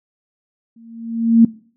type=tone with exponential growth; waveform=sine; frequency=229.2 Hz; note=A#3; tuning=29 cents flat; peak=-3 dBFS; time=0.76-1.45 s; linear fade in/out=5 ms; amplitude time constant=150 ms; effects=noise-tail reverb RT60 0.5 s tail -22 dB re dry